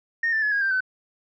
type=tone with pitch steps; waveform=sine; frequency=1841 / 1771.1 / 1703.9 / 1639.2 / 1577 / 1517.1 Hz; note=A#6 / A6 / G#6 / G#6 / G6 / F#6; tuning=-22 / +11 / +44 / -23 / +10 / +43 cents; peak=-19 dBFS; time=0.23-0.806 s; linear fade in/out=5 ms; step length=96 ms; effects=tanh soft clip ceiling -16 dBFS